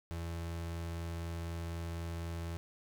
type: tone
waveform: 35% pulse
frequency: 84 Hz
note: E2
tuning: 33 cents sharp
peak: -36 dBFS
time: 0.11-2.57 s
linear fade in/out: 0 ms
effects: none